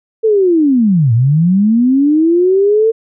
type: linear two-way sweep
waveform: sine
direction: down then up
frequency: 454.5 to 110 to 454.5 Hz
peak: -7 dBFS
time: 0.23-2.92 s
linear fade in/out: 20 ms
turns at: 1.13 s
effects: none